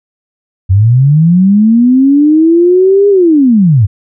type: linear two-way sweep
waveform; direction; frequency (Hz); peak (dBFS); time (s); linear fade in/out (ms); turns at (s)
sine; up then down; 90 to 409.3 to 90; -3; 0.69-3.87; 20; 3.09
effects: none